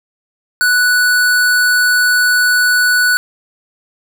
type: tone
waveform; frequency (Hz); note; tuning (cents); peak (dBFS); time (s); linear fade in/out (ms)
square; 1480; F#6; 0; -10; 0.61-3.17; 0
effects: none